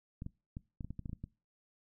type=clicks; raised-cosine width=5 ms; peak=-29 dBFS; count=11; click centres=0.221 / 0.264 / 0.569 / 0.808 / 0.846 / 0.906 / 0.993 / 1.058 / 1.095 / 1.131 / 1.24 s; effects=noise-tail reverb RT60 0.3 s tail -22 dB re dry